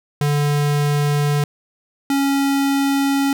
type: tone pair in turn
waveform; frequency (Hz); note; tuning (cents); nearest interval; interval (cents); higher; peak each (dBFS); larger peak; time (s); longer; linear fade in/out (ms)
square; 145.9 / 276.9; D3 / C#4; -11 / -2; major seventh; 1109; second; -16; neither; 0.21-1.44 / 2.1-3.33; neither; 2
effects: none